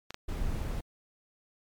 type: clicks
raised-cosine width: 0.2 ms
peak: -21 dBFS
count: 2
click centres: 0.106 / 0.144 s
type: noise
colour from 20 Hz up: brown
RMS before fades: -32 dBFS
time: 0.28-0.81 s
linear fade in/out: 10 ms
effects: MP3 96 kbps